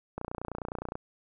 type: click train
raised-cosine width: 1 ms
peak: -21 dBFS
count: 24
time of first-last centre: 0.18-0.954 s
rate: 29.7 Hz
effects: none